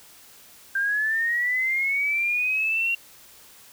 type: linear sweep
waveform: sine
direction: up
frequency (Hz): 1575 to 2765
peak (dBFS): -21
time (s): 0.75-2.95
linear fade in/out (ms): 5
effects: white hiss -50 dBFS RMS until 3.72 s